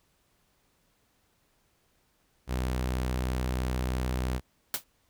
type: tone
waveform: sawtooth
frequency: 63.1 Hz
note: B1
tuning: 38 cents sharp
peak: -24 dBFS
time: 2.47-4.41 s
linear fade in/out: 50 ms
type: noise with exponential decay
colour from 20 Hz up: white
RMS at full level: -25 dBFS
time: 4.74-4.84 s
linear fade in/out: 2 ms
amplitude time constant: 20 ms
effects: pink hiss -70 dBFS RMS until 5.09 s

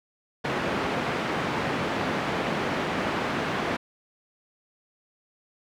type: band-pass noise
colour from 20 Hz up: pink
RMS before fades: -28 dBFS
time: 0.44-3.77 s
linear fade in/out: 10 ms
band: 180 to 2300 Hz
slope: 12 dB/octave
effects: none

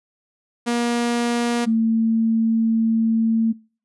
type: tone pair in turn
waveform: sawtooth / sine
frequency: 237.8 / 225.2 Hz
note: A#3 / A3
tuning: +35 / +40 cents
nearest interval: minor second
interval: 95 cents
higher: first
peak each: -15 dBFS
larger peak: neither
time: 0.66-1.66 / 1.66-3.53 s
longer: second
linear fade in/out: 20 ms
effects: noise-tail reverb RT60 0.4 s tail -24 dB re dry + resampled to 24000 Hz

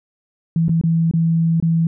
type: tone with dropouts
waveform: sine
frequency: 164.81 Hz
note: E3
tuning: in tune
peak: -13 dBFS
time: 0.56-1.87 s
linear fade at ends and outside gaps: 2 ms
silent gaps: 0.683-0.693 / 0.813-0.837 / 1.112-1.137 / 1.601-1.625 s
effects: none

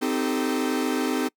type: chord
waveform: 45% pulse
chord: A half-diminished seventh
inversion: first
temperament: equal with one note detuned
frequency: 258.6 / 311.1 / 392 / 440 Hz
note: C4 / Eb4 / G4 / A4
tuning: -20 / 0 / 0 / 0 cents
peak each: -26 / -28 / -31 / -31 dBFS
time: 0.01-1.29 s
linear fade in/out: 20 ms
effects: noise-tail reverb RT60 0.1 s tail -25 dB re dry

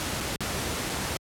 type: noise with dropouts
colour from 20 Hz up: pink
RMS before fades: -30 dBFS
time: 0-1.17 s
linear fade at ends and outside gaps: 0 ms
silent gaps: 0.204-0.208 / 0.36-0.406 / 0.894-0.898 s
effects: high-pass 60 Hz 12 dB/octave + low-pass 12000 Hz 12 dB/octave

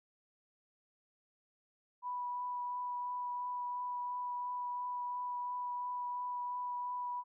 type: tone with vibrato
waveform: sine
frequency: 984 Hz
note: B5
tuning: 7 cents flat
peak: -36 dBFS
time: 2.02-7.24 s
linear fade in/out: 50 ms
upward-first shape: triangle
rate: 2.9 Hz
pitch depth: 11 cents each way
effects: none

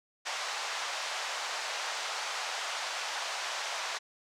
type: band-pass noise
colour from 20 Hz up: pink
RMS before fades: -36 dBFS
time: 0.25-3.99 s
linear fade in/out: 20 ms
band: 690 to 6800 Hz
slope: 24 dB/octave
effects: none

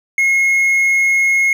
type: tone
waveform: triangle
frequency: 2162 Hz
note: C#7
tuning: 44 cents flat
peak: -9 dBFS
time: 0.18-1.53 s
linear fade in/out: 2 ms
effects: none

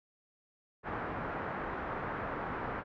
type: low-pass noise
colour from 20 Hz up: white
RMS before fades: -38 dBFS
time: 0.83-2.84 s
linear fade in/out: 50 ms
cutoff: 1500 Hz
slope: 24 dB/octave
effects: none

